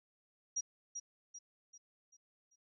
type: tone with echo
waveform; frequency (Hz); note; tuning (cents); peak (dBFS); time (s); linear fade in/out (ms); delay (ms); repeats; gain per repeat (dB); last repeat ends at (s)
sine; 5730; F8; +44; -33; 0.56-0.61; 10; 390; 5; -7; 2.56
effects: none